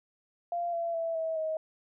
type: tone with pitch steps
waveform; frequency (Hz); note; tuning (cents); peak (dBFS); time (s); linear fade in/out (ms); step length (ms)
sine; 692 / 676.6 / 661.5 / 646.8 / 632.4; F5 / E5 / E5 / E5 / D#5; -16 / +45 / +6 / -33 / +28; -29; 0.52-1.57; 2; 210
effects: none